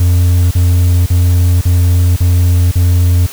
triangle tone bursts, 88.2 Hz, F2, 18 cents sharp, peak -4 dBFS, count 6, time 0-3.265 s, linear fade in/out 5 ms, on 510 ms, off 41 ms, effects white hiss -29 dBFS RMS until 3.32 s

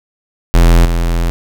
square tone with level steps, 42.4 Hz, E1, 50 cents sharp, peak -5 / -12 dBFS, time 0.54-1.3 s, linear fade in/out 0 ms, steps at 0.85 s, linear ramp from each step 5 ms, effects none

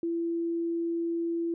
sine tone, 336.3 Hz, E4, 35 cents sharp, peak -27 dBFS, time 0.03-1.54 s, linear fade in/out 2 ms, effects none

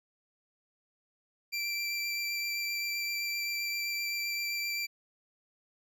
25% pulse tone with vibrato, 2349 Hz, D7, in tune, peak -28 dBFS, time 1.52-4.87 s, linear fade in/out 20 ms, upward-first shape sine, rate 7.7 Hz, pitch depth 11 cents each way, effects none

